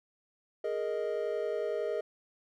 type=chord; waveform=triangle; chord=Ab suspended second; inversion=none; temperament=equal; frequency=415.3 / 466.2 / 622.3 Hz; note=Ab4 / Bb4 / Eb5; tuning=0 / 0 / 0 cents; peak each=-33 dBFS; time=0.64-2.01 s; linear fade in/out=5 ms; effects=none